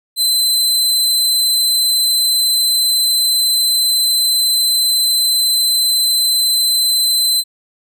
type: tone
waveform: sawtooth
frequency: 4057 Hz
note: B7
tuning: 46 cents sharp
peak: -9 dBFS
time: 0.16-7.44 s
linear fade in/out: 50 ms
effects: none